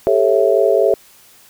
sine chord, A dominant seventh, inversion third, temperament just, 396 / 440 / 550 / 660 Hz, G4 / A4 / C#5 / E5, +18 / 0 / -14 / +2 cents, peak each -16 dBFS, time 0.07-0.94 s, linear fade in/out 0 ms, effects white hiss -47 dBFS RMS until 1.49 s

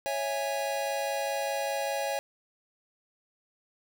square chord, C# minor, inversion none, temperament equal with one note detuned, 554.4 / 659.3 / 824.4 Hz, C#5 / E5 / G#5, 0 / 0 / -13 cents, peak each -33 / -36 / -34 dBFS, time 0.06-2.19 s, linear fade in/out 0 ms, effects none

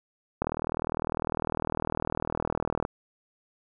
click train, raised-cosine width 1 ms, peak -14 dBFS, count 98, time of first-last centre 0.42-2.851 s, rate 39.9 Hz, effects none

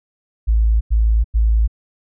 sine tone bursts, 55 Hz, A1, in tune, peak -11 dBFS, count 3, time 0.47-1.678 s, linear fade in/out 20 ms, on 340 ms, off 94 ms, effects none

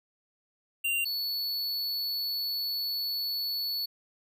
square tone pair in turn, 2776 / 4430 Hz, F7 / C#8, -11 / -2 cents, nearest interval minor sixth, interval 809 cents, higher second, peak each -27 / -30 dBFS, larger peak first, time 0.84-1.05 / 1.05-3.86 s, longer second, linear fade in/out 10 ms, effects none

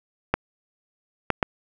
clicks, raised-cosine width 0.5 ms, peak -4 dBFS, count 3, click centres 0.34 / 1.303 / 1.428 s, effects none

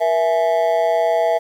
triangle tone with amplitude modulation, 659.3 Hz, E5, in tune, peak -8 dBFS, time 0-1.39 s, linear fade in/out 20 ms, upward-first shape sine, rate 181 Hz, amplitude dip 95%, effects 8-bit

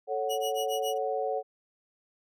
sine chord, F# minor, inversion first, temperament equal, 440 / 554.4 / 740 Hz, A4 / C#5 / F#5, 0 / 0 / 0 cents, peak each -32 dBFS, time 0.07-1.43 s, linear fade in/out 50 ms
sawtooth tone with tremolo, 2911 Hz, F#7, 29 cents flat, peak -30 dBFS, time 0.29-0.98 s, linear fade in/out 20 ms, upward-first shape sine, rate 7.2 Hz, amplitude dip 100%
effects none

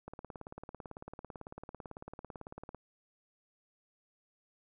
click train, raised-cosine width 1 ms, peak -30 dBFS, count 49, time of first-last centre 0.08-2.747 s, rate 18 Hz, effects none

